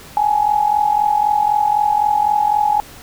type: tone with amplitude modulation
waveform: sine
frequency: 838 Hz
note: G#5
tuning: 15 cents sharp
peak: -9 dBFS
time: 0.17-2.8 s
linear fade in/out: 0 ms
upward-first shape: sine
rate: 43.9 Hz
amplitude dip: 75%
effects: pink hiss -39 dBFS RMS until 3.02 s